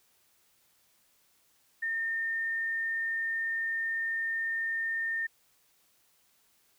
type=tone; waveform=sine; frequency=1818 Hz; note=A#6; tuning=44 cents flat; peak=-29 dBFS; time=1.82-5.27 s; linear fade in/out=10 ms; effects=white hiss -68 dBFS RMS until 6.78 s